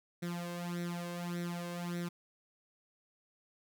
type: tone with flanger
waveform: sawtooth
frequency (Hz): 173.8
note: F3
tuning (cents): -8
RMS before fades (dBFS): -39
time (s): 0.22-2.09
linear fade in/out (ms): 10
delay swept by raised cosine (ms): 0.51 to 1.91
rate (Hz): 1.7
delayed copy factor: +0.8
effects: none